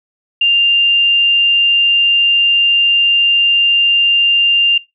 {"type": "tone", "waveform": "sine", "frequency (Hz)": 2794, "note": "F7", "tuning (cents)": 0, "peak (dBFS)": -8, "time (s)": [0.41, 4.78], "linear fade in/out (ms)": 5, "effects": ["noise-tail reverb RT60 0.2 s tail -20 dB re dry"]}